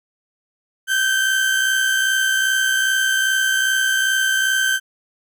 35% pulse tone pair together, 1543.5 / 1606 Hz, G6 / G6, -27 / +41 cents, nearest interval minor second, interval 68 cents, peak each -15 / -23 dBFS, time 0.87-4.8 s, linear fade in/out 50 ms, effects none

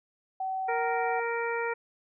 sine tone with pitch glide, 760 to 751.3 Hz, F#5 to F#5, +46 to +26 cents, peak -29 dBFS, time 0.4-1.2 s, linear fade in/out 5 ms, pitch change -20 cents, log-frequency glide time 0.94-0.99 s
harmonic tone, 466.2 Hz, A#4, in tune, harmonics 1 / 2 / 3 / 4 / 5, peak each -31 / -34 / -36 / -37 / -38 dBFS, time 0.68-1.74 s, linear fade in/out 10 ms
effects none

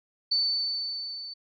sine tone with level ramp, 4514 Hz, C#8, 31 cents sharp, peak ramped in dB -21 to -37 dBFS, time 0.31-1.34 s, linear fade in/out 10 ms, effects none

